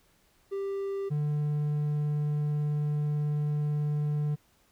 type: tone pair in turn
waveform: triangle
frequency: 394 / 148.48 Hz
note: G4 / D3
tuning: +9 / +19 cents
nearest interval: octave + perfect fourth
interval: 1690 cents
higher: first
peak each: -28 / -24 dBFS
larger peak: second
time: 0.51-1.1 / 1.1-4.36 s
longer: second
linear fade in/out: 20 ms
effects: pink hiss -66 dBFS RMS until 4.71 s